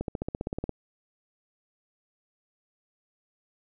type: accelerating click train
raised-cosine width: 2 ms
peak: -17 dBFS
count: 12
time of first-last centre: 0.01-0.693 s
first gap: 72 ms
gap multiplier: 0.97
effects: none